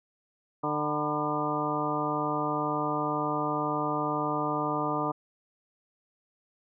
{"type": "harmonic tone with a mistuned harmonic", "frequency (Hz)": 150, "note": "D3", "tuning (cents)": 37, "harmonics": [1, 2, 3, 4, 5, 6, 7, 8], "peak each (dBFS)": [-37, -33, -36, -36, -35, -37, -34, -33], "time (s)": [0.63, 5.12], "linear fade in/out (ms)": 10, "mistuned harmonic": 7, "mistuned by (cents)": -81, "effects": []}